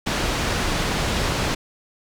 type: low-pass noise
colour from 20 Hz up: pink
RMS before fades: -23 dBFS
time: 0.06-1.55 s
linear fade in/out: 10 ms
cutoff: 6000 Hz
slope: 12 dB/octave
effects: none